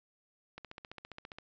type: click train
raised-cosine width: 0.3 ms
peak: -29 dBFS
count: 13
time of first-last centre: 0.58-1.385 s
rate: 14.9 Hz
effects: resampled to 16000 Hz